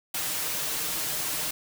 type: noise with comb filter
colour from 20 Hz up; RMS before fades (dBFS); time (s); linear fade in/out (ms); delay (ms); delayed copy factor
white; -30; 0.14-1.51; 5; 6.5; +0.55
effects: none